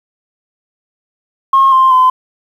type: tone with pitch steps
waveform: sine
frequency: 1078 / 1050.9 / 1024.6 Hz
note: C#6 / C6 / C6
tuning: -49 / +7 / -37 cents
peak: -4 dBFS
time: 1.53-2.1 s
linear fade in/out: 5 ms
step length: 190 ms
effects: tanh soft clip ceiling -1 dBFS + 7-bit